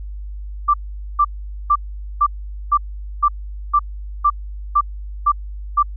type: tone bursts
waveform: sine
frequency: 1174.7 Hz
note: D6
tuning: in tune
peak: -10 dBFS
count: 11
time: 0.68-5.829 s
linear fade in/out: 10 ms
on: 59 ms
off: 450 ms
effects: added 50 Hz sine -27 dBFS peak until 5.96 s